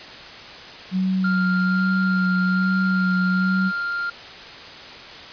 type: tone with vibrato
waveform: sine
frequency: 185.9 Hz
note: F#3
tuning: 8 cents sharp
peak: -18 dBFS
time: 0.91-3.72 s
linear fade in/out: 50 ms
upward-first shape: sine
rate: 1.2 Hz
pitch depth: 22 cents each way
type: tone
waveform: triangle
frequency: 1396.9 Hz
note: F6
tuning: in tune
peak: -21 dBFS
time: 1.24-4.1 s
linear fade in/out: 5 ms
effects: white hiss -38 dBFS RMS until 5.32 s + resampled to 11025 Hz